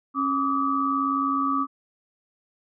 sine tone cluster, 273.5 / 1157 / 1256 Hz, C#4 / D6 / D#6, -23 / -26 / +16 cents, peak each -26 / -24 / -28 dBFS, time 0.14-1.67 s, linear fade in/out 50 ms, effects none

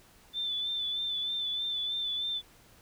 sine tone with vibrato, 3520 Hz, A7, in tune, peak -30 dBFS, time 0.33-2.42 s, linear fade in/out 50 ms, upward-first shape sine, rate 3.2 Hz, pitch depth 34 cents each way, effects pink hiss -59 dBFS RMS until 2.81 s

